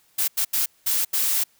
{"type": "noise bursts at uneven times", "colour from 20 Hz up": "blue", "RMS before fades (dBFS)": -22, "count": 5, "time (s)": [[0.18, 0.28], [0.37, 0.45], [0.53, 0.66], [0.86, 1.05], [1.13, 1.44]], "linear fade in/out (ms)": 10, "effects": ["white hiss -61 dBFS RMS until 1.59 s"]}